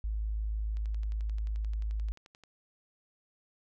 sine tone, 53.3 Hz, G#1, 46 cents sharp, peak -30 dBFS, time 0.04-2.12 s, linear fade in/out 0 ms
click train, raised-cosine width 0.2 ms, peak -37 dBFS, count 20, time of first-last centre 0.77-2.437 s, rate 11.4 Hz
effects none

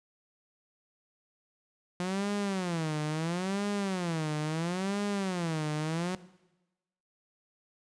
sawtooth tone with vibrato, 176 Hz, F3, 14 cents sharp, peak -26 dBFS, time 2-6.15 s, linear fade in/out 0 ms, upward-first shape sine, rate 0.74 Hz, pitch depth 260 cents each way, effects noise-tail reverb RT60 1.0 s tail -18 dB re dry + resampled to 22050 Hz

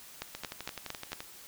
two click trains, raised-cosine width 0.2 ms, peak -21 / -18 dBFS, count 11 / 5, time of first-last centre 0.35-1.205 / 0.22-1.131 s, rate 11.7 / 4.39 Hz, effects white hiss -51 dBFS RMS until 1.47 s

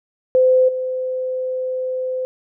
sine tone with level steps, 513 Hz, C5, 34 cents flat, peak -10 / -20 dBFS, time 0.35-2.25 s, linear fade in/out 0 ms, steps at 0.68 s, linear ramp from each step 10 ms, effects none

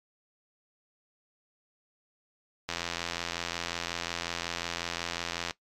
click train, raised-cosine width 0.2 ms, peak -14 dBFS, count 242, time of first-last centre 2.69-5.509 s, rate 85.5 Hz, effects noise-tail reverb RT60 0.1 s tail -18 dB re dry + MP3 96 kbps

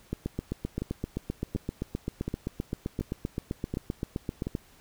two click trains, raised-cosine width 3 ms, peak -17 / -18 dBFS, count 35 / 6, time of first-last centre 0.13-4.551 / 0.82-4.47 s, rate 7.69 / 1.37 Hz, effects pink hiss -58 dBFS RMS until 4.8 s

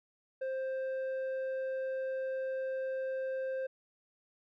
square tone with low-pass filter, 526 Hz, C5, 9 cents sharp, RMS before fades -36 dBFS, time 0.41-3.67 s, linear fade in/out 10 ms, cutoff 1100 Hz, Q 1.6, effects none

